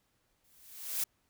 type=noise with exponential growth; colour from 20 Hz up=blue; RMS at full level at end=-30 dBFS; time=0.44-1.04 s; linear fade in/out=5 ms; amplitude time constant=130 ms; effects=pink hiss -75 dBFS RMS until 1.29 s